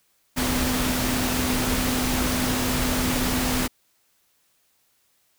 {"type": "tone in noise", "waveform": "sine", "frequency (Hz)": 252.2, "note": "B3", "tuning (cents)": 36, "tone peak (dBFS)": -26, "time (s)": [0.36, 3.68], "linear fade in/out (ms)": 20, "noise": "pink", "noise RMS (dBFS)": -25, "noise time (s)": [0.36, 3.68], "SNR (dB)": -4, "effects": ["white hiss -66 dBFS RMS until 5.38 s"]}